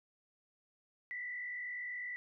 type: tone with frequency modulation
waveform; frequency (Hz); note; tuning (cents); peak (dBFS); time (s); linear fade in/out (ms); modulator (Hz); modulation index
sine; 1975.5; B6; 0; -39; 1.11-2.16; 0; 48.3; 0.94
effects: none